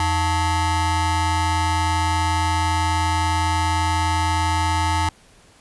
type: ring-modulated tone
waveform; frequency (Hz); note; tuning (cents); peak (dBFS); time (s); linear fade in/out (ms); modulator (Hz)
40% pulse; 398.8; G4; +30; -14; 0-5.09; 2; 484
effects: pink hiss -52 dBFS RMS until 5.6 s + resampled to 24000 Hz